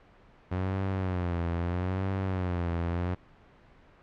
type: tone with vibrato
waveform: sawtooth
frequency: 90.4 Hz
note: F#2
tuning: 40 cents flat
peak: -24 dBFS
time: 0.51-3.15 s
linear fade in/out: 10 ms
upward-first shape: sine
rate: 0.77 Hz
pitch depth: 110 cents each way
effects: pink hiss -57 dBFS RMS until 4.02 s + low-pass 2000 Hz 12 dB/octave